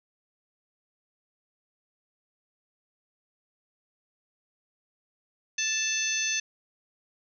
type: harmonic tone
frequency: 880 Hz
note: A5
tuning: in tune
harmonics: 2 / 3 / 4 / 5 / 6 / 7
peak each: -35 / -31 / -35 / -37 / -39 / -29 dBFS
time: 5.58-6.4 s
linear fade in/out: 5 ms
effects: none